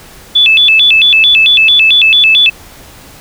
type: tone with vibrato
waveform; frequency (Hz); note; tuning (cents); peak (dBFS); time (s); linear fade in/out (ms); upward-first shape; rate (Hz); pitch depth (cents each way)
sine; 3010; F#7; +29; -3; 0.35-2.5; 10; square; 4.5; 240
effects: pink hiss -35 dBFS RMS until 3.2 s